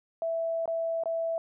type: tone with dropouts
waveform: sine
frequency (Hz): 660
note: E5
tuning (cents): +2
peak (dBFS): -27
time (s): 0.22-1.38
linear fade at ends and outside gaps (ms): 1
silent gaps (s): 0.657-0.677 / 1.036-1.057
effects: none